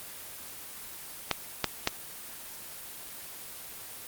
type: clicks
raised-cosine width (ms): 0.2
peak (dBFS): -6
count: 3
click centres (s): 1.313 / 1.643 / 1.874
effects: white hiss -43 dBFS RMS until 4.07 s + Opus 24 kbps